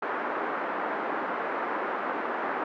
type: band-pass noise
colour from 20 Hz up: white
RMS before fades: -31 dBFS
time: 0.02-2.64 s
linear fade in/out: 5 ms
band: 260 to 1500 Hz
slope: 24 dB/octave
effects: none